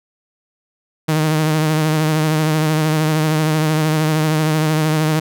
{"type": "tone with vibrato", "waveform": "sawtooth", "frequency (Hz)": 155.56, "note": "D#3", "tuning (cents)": 0, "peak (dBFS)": -10, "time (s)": [1.08, 5.2], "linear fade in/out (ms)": 10, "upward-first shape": "triangle", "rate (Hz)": 13, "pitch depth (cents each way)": 43, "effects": []}